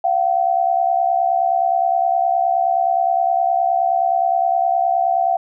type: tone pair together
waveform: sine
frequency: 690.4 / 760 Hz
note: F5 / F#5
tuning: -20 / +46 cents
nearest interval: major second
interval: 166 cents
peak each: -17 dBFS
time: 0.04-5.37 s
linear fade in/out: 5 ms
effects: none